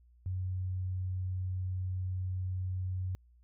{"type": "tone", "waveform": "sine", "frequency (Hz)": 92.5, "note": "F#2", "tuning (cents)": 0, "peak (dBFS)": -32, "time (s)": [0.26, 3.15], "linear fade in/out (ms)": 0, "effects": ["added 60 Hz sine -59 dBFS peak until 3.43 s"]}